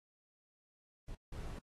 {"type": "noise bursts at uneven times", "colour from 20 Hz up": "brown", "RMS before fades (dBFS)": -44, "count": 2, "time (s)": [[1.08, 1.15], [1.32, 1.59]], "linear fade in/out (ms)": 5, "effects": ["AAC 32 kbps"]}